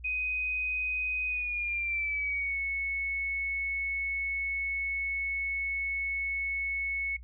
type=tone with pitch glide; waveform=sine; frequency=2504 to 2205 Hz; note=D#7 to C#7; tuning=+10 to -10 cents; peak=-29 dBFS; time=0.04-7.17 s; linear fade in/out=10 ms; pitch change=-220 cents; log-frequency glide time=1.27-2.58 s; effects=noise-tail reverb RT60 0.1 s tail -21 dB re dry + added 60 Hz sine -44 dBFS peak until 7.23 s